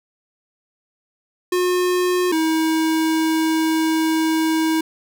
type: tone pair in turn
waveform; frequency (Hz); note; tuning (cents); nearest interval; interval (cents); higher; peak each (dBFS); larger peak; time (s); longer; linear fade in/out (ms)
square; 360 / 319.7; F#4 / D#4; -47 / +47; major second; 206; first; -17; neither; 1.52-2.32 / 2.32-4.81; second; 5
effects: none